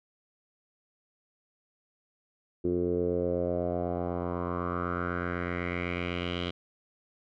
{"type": "tone with low-pass filter sweep", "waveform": "10% pulse", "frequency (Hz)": 88, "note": "F2", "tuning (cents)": 14, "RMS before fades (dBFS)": -31, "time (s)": [2.64, 6.51], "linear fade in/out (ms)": 10, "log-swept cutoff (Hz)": [360, 3300], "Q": 4.3, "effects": []}